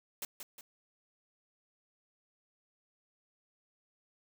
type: noise with echo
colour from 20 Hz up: white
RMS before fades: -39 dBFS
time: 0.22-0.25 s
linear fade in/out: 2 ms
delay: 180 ms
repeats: 2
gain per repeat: -6 dB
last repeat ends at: 0.61 s
effects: none